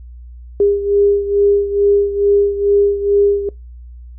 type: beating tone pair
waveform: sine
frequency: 403.9 / 406.2 Hz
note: G#4 / G#4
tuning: -48 / -38 cents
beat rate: 2.3 Hz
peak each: -12 / -17 dBFS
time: 0.6-3.49 s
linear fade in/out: 2 ms
effects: noise-tail reverb RT60 0.2 s tail -23 dB re dry + added 60 Hz sine -32 dBFS peak until 4.18 s